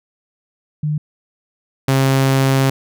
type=tone pair in turn; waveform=sine / sawtooth; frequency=150.9 / 134.44 Hz; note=D3 / C3; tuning=+47 / +47 cents; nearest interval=major second; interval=200 cents; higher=first; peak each=-16 / -8 dBFS; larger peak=second; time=0.83-0.98 / 1.88-2.7 s; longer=second; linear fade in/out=5 ms; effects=none